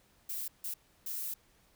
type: noise bursts at uneven times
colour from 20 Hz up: violet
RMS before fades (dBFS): -38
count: 3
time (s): 0.29-0.48 / 0.64-0.74 / 1.06-1.34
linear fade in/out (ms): 5
effects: pink hiss -67 dBFS RMS until 1.75 s